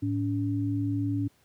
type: tone pair together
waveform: sine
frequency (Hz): 107.63 / 284.2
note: A2 / C#4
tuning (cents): -38 / +43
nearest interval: octave + perfect fourth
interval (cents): 1681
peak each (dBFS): -28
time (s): 0.02-1.28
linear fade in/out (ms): 10
effects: pink hiss -65 dBFS RMS until 1.44 s + high-pass 60 Hz 12 dB/octave